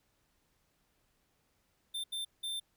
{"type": "tone bursts at uneven times", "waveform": "square", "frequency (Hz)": 3575, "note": "A7", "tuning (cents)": 27, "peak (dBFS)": -36, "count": 3, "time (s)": [[1.94, 2.04], [2.12, 2.25], [2.43, 2.6]], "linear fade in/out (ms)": 10, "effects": ["pink hiss -75 dBFS RMS until 2.76 s"]}